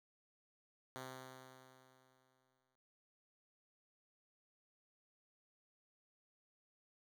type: tone with exponential decay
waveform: 5% pulse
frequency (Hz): 130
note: C3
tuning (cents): -11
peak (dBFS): -34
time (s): 0.96-2.76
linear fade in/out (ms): 0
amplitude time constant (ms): 390
effects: none